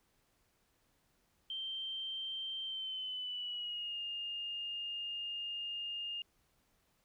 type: tone with pitch glide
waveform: sine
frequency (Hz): 3136 to 2826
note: G7 to F7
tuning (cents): 0 to +20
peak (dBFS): -38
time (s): 1.5-6.22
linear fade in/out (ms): 2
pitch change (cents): -180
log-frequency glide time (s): 2.64-4
effects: pink hiss -75 dBFS RMS until 7.04 s